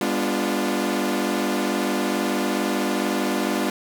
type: chord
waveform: sawtooth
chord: G# diminished seventh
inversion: none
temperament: equal with one note detuned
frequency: 202.4 / 246.9 / 293.7 / 349.2 Hz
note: G#3 / B3 / D4 / F4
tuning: -44 / 0 / 0 / 0 cents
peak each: -23 dBFS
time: 0.01-3.7 s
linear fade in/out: 2 ms
effects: none